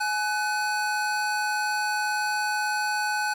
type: tone pair together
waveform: square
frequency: 842 / 1500.3 Hz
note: G#5 / F#6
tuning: +24 / +24 cents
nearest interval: minor seventh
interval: 1000 cents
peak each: -28 dBFS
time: 0-3.34 s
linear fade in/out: 10 ms
effects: low-pass 11000 Hz 12 dB/octave + 8-bit